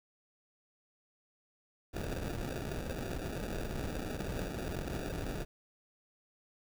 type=noise with sample-and-hold; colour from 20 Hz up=pink; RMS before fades=-38 dBFS; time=1.93-5.45 s; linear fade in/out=20 ms; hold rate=1050 Hz; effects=none